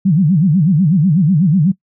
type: tone with vibrato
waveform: sine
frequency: 169 Hz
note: E3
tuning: 43 cents sharp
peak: -8 dBFS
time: 0.05-1.72 s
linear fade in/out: 10 ms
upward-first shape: sine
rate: 8.1 Hz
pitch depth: 280 cents each way
effects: noise-tail reverb RT60 0.1 s tail -21 dB re dry